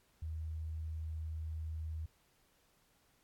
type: tone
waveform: sine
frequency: 79.3 Hz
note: D#2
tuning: 33 cents sharp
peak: -38 dBFS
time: 0.22-2.06 s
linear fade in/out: 5 ms
effects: pink hiss -72 dBFS RMS until 3.23 s + AAC 64 kbps